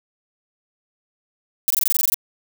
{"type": "noise bursts", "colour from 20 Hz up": "violet", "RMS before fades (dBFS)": -18, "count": 11, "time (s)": [1.68, 2.143], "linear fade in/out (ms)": 0, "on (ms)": 23, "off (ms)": 21, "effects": []}